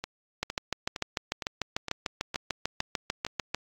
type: two click trains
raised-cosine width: 0.2 ms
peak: -16 / -11 dBFS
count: 8 / 22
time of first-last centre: 0.04-3.266 / 0.43-3.546 s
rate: 2.17 / 6.74 Hz
effects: AAC 48 kbps